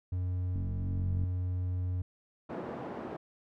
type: tone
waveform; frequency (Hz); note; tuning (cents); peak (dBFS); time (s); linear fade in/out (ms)
triangle; 90.7; F#2; -34; -28; 0.12-2.02; 5
type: click train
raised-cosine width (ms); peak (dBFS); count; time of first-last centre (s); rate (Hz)
5; -26; 32; 0.56-1.237; 45.8
type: band-pass noise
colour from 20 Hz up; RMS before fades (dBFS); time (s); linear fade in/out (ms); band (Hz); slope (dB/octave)
pink; -40; 2.49-3.17; 10; 210 to 840; 12
effects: none